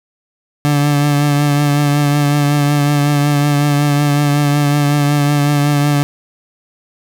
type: tone with vibrato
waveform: 30% pulse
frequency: 145.2 Hz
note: D3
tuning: 19 cents flat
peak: -8 dBFS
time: 0.65-6.03 s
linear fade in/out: 0 ms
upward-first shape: triangle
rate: 5.4 Hz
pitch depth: 29 cents each way
effects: none